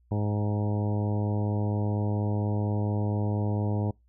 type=harmonic tone with a mistuned harmonic; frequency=104.3 Hz; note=G#2; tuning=8 cents sharp; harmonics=1 / 2 / 3 / 4 / 5 / 6 / 7 / 8 / 9; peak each=-26 / -32 / -36 / -38 / -40 / -42 / -43 / -44 / -45 dBFS; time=0.11-3.91 s; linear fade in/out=5 ms; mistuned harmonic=7; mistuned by=+19 cents; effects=noise-tail reverb RT60 0.2 s tail -26 dB re dry + added 60 Hz sine -60 dBFS peak until 4.08 s